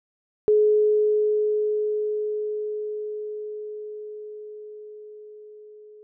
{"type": "tone with level ramp", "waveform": "sine", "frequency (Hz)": 423.7, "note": "G#4", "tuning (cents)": 35, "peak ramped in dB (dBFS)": [-14, -44], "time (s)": [0.48, 6.03], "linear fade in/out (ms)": 0, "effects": []}